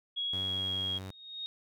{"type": "tone with pitch glide", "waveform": "sine", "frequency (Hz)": [3322, 3282], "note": ["G#7", "G#7"], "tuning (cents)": [0, -21], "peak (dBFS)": -31, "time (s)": [0.16, 0.99], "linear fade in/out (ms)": 20, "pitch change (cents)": -21, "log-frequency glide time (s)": [0.38, 0.83]}
{"type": "tone", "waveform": "sawtooth", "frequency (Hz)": 95.1, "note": "F#2", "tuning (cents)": 48, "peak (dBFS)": -36, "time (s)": [0.33, 1.11], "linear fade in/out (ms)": 5}
{"type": "tone with exponential growth", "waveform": "sine", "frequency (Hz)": 3729, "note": "A#7", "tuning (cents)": 0, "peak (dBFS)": -34, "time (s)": [0.77, 1.46], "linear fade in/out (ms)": 0, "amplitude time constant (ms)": 150}
{"effects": []}